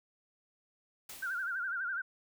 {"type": "noise with exponential decay", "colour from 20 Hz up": "white", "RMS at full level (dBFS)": -45, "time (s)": [1.09, 1.83], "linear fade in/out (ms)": 5, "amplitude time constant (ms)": 160}
{"type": "tone with vibrato", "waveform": "sine", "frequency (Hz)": 1480, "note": "F#6", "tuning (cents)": 0, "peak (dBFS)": -33, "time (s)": [1.22, 2.02], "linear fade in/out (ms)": 10, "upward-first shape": "sine", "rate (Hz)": 12, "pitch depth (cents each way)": 120}
{"effects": []}